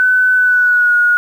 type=tone with pitch glide; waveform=sine; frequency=1506 to 1446.3 Hz; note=F#6 to F#6; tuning=+30 to -40 cents; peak=-8 dBFS; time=0-1.17 s; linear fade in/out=0 ms; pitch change=-70 cents; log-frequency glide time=0.34-0.96 s; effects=7-bit